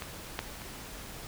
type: clicks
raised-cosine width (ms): 0.3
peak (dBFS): -21 / -15 / -29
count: 3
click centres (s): 0.022 / 0.391 / 0.618
effects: pink hiss -44 dBFS RMS until 1.27 s